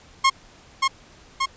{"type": "tone with echo", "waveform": "sawtooth", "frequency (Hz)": 1076, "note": "C6", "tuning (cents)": 48, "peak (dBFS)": -10, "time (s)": [0.24, 0.3], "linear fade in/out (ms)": 10, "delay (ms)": 580, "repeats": 2, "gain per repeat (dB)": -3, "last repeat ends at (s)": 1.46, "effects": ["pink hiss -50 dBFS RMS until 1.56 s", "resampled to 16000 Hz"]}